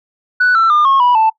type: tone with pitch steps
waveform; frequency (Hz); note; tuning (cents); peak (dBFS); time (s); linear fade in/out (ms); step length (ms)
sine; 1484 / 1337.5 / 1205.4 / 1086.4 / 979.1 / 882.4; F#6 / E6 / D6 / C#6 / B5 / A5; +5 / +25 / +45 / -35 / -15 / +5; -6; 0.4-1.3; 10; 150
effects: noise-tail reverb RT60 0.1 s tail -21 dB re dry + tanh soft clip ceiling -6 dBFS